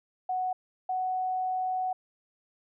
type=tone pair in turn; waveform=sine; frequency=740 / 743.2 Hz; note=F#5 / F#5; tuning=0 / +7 cents; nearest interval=unison; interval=7 cents; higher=second; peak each=-27 dBFS; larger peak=neither; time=0.29-0.53 / 0.89-1.93 s; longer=second; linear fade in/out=5 ms; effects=none